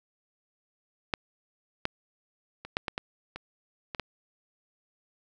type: clicks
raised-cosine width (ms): 0.3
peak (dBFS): -10 / -11 / -24 / -10 / -14 / -15 / -22 / -19 / -15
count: 9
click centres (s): 1.138 / 1.854 / 2.65 / 2.769 / 2.882 / 2.979 / 3.36 / 3.948 / 3.997
effects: none